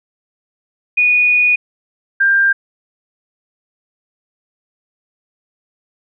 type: tone pair in turn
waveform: sine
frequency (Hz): 2464 / 1591.4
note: D#7 / G6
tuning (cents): -17 / +26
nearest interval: minor sixth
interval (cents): 757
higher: first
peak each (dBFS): -9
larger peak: neither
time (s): 0.97-1.56 / 2.2-2.53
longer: first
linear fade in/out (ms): 10
effects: none